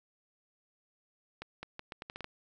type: accelerating click train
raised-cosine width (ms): 0.3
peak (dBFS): -25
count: 9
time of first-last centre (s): 1.42-2.244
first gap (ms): 210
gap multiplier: 0.78
effects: none